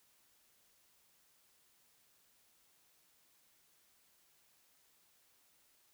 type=silence; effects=white hiss -71 dBFS RMS until 5.93 s